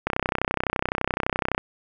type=click train; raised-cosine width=0.5 ms; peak=-7 dBFS; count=49; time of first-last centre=0.07-1.579 s; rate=31.8 Hz; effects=none